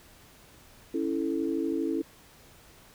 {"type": "chord", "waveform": "sine", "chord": "A major", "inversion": "first", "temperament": "equal", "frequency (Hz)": [277.2, 329.6, 440], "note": ["C#4", "E4", "A4"], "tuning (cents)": [0, 0, 0], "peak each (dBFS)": [-31, -29, -34], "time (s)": [0.94, 2.02], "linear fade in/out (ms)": 5, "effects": ["pink hiss -55 dBFS RMS until 2.94 s"]}